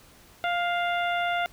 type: harmonic tone with a mistuned harmonic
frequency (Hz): 698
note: F5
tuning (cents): -1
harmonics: 1 / 2 / 3 / 4 / 5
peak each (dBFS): -26 / -30 / -33 / -37 / -39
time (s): 0.44-1.46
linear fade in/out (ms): 0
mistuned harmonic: 2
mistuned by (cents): +18
effects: pink hiss -54 dBFS RMS until 1.52 s